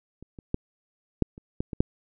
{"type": "clicks", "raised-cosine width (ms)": 3, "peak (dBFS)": [-30, -29, -12, -7, -30, -14, -20, -6], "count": 8, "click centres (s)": [0.226, 0.388, 0.544, 1.223, 1.379, 1.605, 1.732, 1.805], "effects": []}